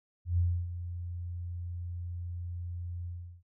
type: tone with ADSR envelope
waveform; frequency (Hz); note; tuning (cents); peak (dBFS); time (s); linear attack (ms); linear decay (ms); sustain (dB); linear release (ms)
sine; 87.31; F2; 0; -23; 0.25-3.43; 130; 290; -12; 370
effects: none